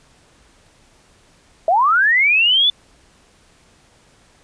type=linear sweep; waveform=sine; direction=up; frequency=627 to 3520 Hz; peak=-11 dBFS; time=1.68-2.7 s; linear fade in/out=2 ms; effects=pink hiss -53 dBFS RMS until 4.43 s + resampled to 22050 Hz

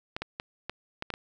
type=clicks; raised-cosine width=0.3 ms; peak=-17 dBFS; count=7; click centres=0.165 / 0.22 / 0.399 / 0.696 / 1.024 / 1.103 / 1.139 s; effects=none

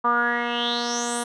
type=tone with low-pass filter sweep; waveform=10% pulse; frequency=238.8 Hz; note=A#3; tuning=42 cents sharp; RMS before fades=-24 dBFS; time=0.04-1.24 s; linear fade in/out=10 ms; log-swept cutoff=1100 to 9900 Hz; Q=7.4; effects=none

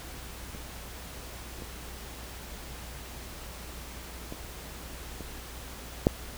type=clicks; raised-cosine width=2 ms; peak=-29 / -27 / -23 / -26 / -6 dBFS; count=5; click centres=0.549 / 1.622 / 4.324 / 5.207 / 6.069 s; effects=added 60 Hz sine -44 dBFS peak until 6.37 s + pink hiss -44 dBFS RMS until 6.37 s

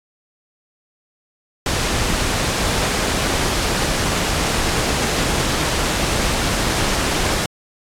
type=noise; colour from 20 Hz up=pink; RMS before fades=-19 dBFS; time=1.66-7.46 s; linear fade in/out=2 ms; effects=low-pass 9000 Hz 12 dB/octave + AAC 64 kbps

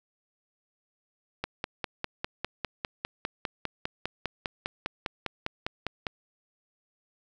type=click train; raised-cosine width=0.3 ms; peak=-14 dBFS; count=24; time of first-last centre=1.44-6.068 s; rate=4.97 Hz; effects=none

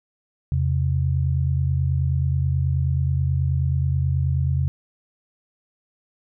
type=tone pair together; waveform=sine; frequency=84 / 133.34 Hz; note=E2 / C3; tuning=+33 / +33 cents; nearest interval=minor sixth; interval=800 cents; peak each=-21 / -21 dBFS; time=0.52-4.68 s; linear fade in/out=0 ms; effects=none

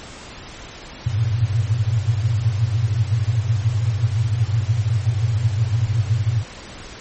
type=tone cluster; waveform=sine; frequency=96.3 / 107 / 114.7 / 120.4 Hz; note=G2 / A2 / A#2 / B2; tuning=-30 / -48 / -28 / -44 cents; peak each=-22 dBFS; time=1.06-6.44 s; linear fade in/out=10 ms; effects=pink hiss -37 dBFS RMS until 7 s + MP3 32 kbps

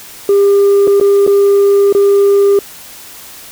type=tone with dropouts; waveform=sine; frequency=400.4 Hz; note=G4; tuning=37 cents sharp; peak=-3 dBFS; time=0.29-2.59 s; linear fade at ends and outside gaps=2 ms; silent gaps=0.872-0.876 / 1-1.011 / 1.266-1.275 / 1.926-1.949 s; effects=tanh soft clip ceiling -4 dBFS + white hiss -33 dBFS RMS until 3.51 s

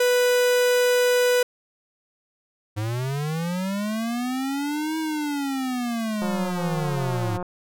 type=tone; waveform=45% pulse; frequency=493.9 Hz; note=B4; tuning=in tune; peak=-17 dBFS; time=0-1.43 s; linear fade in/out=5 ms
type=linear two-way sweep; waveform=square; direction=up then down; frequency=102.7 to 320 to 102.7 Hz; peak=-25 dBFS; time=2.76-7.38 s; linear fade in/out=20 ms; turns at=4.98 s
type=click train; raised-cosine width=1 ms; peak=-18 dBFS; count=217; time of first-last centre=6.22-7.427 s; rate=179 Hz
effects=none

